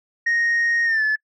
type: tone with pitch glide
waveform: sine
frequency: 1864.7 to 1729.8 Hz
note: A#6 to A6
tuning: 0 to -30 cents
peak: -15 dBFS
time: 0.26-1.16 s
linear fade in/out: 10 ms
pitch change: -130 cents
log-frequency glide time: 0.85-1.03 s
effects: noise-tail reverb RT60 0.1 s tail -26 dB re dry + tanh soft clip ceiling -15 dBFS